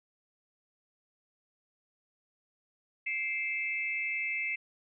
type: tone cluster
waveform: sine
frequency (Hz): 2107 / 2318 / 2619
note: C7 / D7 / E7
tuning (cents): +12 / -23 / -12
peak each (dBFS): -33 / -40 / -35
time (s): 3.06-4.56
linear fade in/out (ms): 10
effects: none